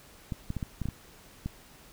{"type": "clicks", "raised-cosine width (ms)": 5, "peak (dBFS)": -20, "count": 8, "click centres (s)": [0.322, 0.504, 0.567, 0.628, 0.817, 0.856, 0.887, 1.46], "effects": ["pink hiss -54 dBFS RMS until 1.92 s"]}